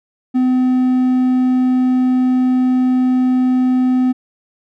triangle tone with hard clipping, 254.4 Hz, C4, 48 cents flat, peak -12 dBFS, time 0.34-4.13 s, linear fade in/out 20 ms, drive 6 dB, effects none

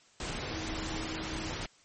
sine tone in noise, 318.6 Hz, D#4, 41 cents sharp, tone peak -40 dBFS, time 0.51-1.51 s, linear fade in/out 2 ms, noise pink, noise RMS -37 dBFS, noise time 0.2-1.66 s, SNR -6 dB, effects white hiss -62 dBFS RMS until 1.84 s + MP3 32 kbps

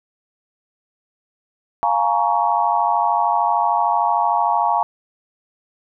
sine chord, Bb minor seventh, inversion second, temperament just, 699.2 / 839.1 / 932.3 / 1118.8 Hz, F5 / Ab5 / Bb5 / Db6, +2 / +18 / 0 / +16 cents, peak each -21 / -20 / -19 / -23 dBFS, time 1.83-4.83 s, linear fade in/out 0 ms, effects none

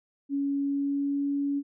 sine tone with pitch glide, 280 to 282.4 Hz, C#4 to C#4, +18 to +32 cents, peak -25 dBFS, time 0.29-1.63 s, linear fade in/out 50 ms, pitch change +14 cents, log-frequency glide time 0.62-1.28 s, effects none

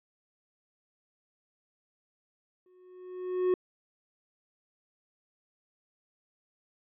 triangle tone with exponential growth, 365.8 Hz, F#4, 20 cents flat, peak -19 dBFS, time 2.66-3.54 s, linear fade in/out 2 ms, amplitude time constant 190 ms, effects resampled to 8000 Hz

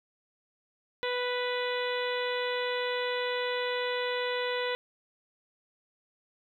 harmonic tone, 493.9 Hz, B4, in tune, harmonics 1 / 2 / 3 / 4 / 5 / 6 / 7 / 8, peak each -31 / -37 / -39 / -37 / -42 / -43 / -40 / -43 dBFS, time 1.03-4.75 s, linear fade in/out 0 ms, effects 11-bit

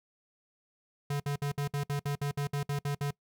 square tone bursts, 143.2 Hz, D3, 43 cents flat, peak -30 dBFS, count 13, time 1.1-3.108 s, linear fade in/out 5 ms, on 100 ms, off 59 ms, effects noise-tail reverb RT60 0.1 s tail -22 dB re dry

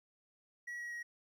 triangle tone with pitch steps, 1924 / 1910.7 / 1897.5 Hz, B6 / A#6 / A#6, -46 / +42 / +30 cents, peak -39 dBFS, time 0.67-1.03 s, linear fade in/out 10 ms, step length 120 ms, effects 13-bit

